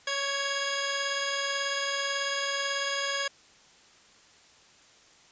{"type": "tone pair together", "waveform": "10% pulse", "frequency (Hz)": [557, 1652.8], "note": ["C#5", "G#6"], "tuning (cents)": [8, -9], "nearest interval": "octave + perfect fifth", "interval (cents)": 1883, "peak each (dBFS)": -22, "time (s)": [0.07, 3.28], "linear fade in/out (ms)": 5, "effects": ["white hiss -57 dBFS RMS until 5.31 s", "resampled to 16000 Hz"]}